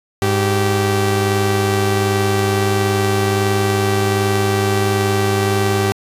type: tone pair together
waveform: sawtooth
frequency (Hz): 102.4 / 388.2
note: G#2 / G4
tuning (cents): -24 / -17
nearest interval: octave + major seventh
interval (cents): 2307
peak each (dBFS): -13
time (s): 0.22-5.92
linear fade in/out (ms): 0
effects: resampled to 32000 Hz